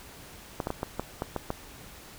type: clicks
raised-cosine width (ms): 1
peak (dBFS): -15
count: 8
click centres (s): 0.602 / 0.671 / 0.704 / 0.831 / 0.996 / 1.221 / 1.363 / 1.504
effects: pink hiss -48 dBFS RMS until 2.18 s